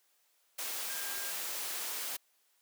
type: tone in noise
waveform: sine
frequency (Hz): 1605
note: G6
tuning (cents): +40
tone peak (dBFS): -46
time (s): 0.89-1.32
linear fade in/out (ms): 10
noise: white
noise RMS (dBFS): -38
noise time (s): 0.58-2.17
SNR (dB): -11
effects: white hiss -72 dBFS RMS until 2.61 s + high-pass 400 Hz 12 dB/octave